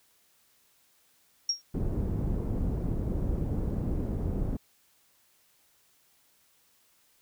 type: tone with exponential decay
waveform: sine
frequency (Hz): 5588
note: F8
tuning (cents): 0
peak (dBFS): -21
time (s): 1.49-1.62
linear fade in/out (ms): 5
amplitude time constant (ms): 28
type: low-pass noise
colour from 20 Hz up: pink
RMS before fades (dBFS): -30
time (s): 1.74-4.57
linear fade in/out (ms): 5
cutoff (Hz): 310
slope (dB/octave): 12
effects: white hiss -66 dBFS RMS until 7.21 s